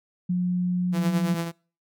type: tone with pitch glide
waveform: sine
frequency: 179.4 to 181.07 Hz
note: F3 to F#3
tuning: +47 to -37 cents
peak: -21 dBFS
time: 0.29-1.35 s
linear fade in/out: 10 ms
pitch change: +16 cents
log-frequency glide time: 0.78-1.2 s
type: tone with tremolo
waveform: sawtooth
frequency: 168.2 Hz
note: E3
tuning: 35 cents sharp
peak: -20 dBFS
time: 0.92-1.52 s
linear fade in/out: 50 ms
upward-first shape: triangle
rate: 8.9 Hz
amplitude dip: 60%
effects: noise-tail reverb RT60 0.4 s tail -25 dB re dry